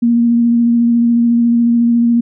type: tone with vibrato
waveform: sine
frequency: 235.4 Hz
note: A#3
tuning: 17 cents sharp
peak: -8 dBFS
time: 0.02-2.21 s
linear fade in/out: 10 ms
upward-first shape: sine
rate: 14 Hz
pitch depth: 16 cents each way
effects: none